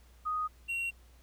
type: tone pair in turn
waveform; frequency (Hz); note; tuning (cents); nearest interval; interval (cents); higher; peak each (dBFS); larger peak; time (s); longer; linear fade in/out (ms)
sine / triangle; 1244.5 / 2743; D#6 / F7; 0 / -32; octave + major second; 1368; second; -30 / -30; neither; 0.25-0.48 / 0.68-0.91; neither; 20
effects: added 60 Hz sine -56 dBFS peak until 1.22 s + pink hiss -65 dBFS RMS until 1.22 s